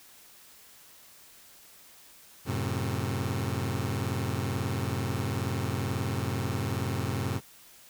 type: chord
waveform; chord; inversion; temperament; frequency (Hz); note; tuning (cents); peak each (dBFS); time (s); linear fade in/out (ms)
sawtooth; F# diminished; none; just; 92.5 / 111 / 133.2; F#2 / A2 / C3; 0 / +16 / +31; -29; 2.45-7.41; 50
effects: white hiss -54 dBFS RMS until 7.89 s